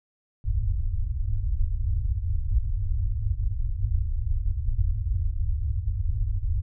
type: low-pass noise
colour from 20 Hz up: pink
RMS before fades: -25 dBFS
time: 0.44-6.62 s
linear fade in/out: 10 ms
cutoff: 110 Hz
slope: 96 dB/octave
effects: none